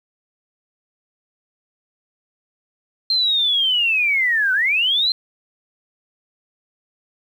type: linear two-way sweep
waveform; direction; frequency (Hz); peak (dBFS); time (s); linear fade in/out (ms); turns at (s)
sine; down then up; 4186 to 1480 to 4186; -15; 3.1-5.12; 2; 4.53
effects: 8-bit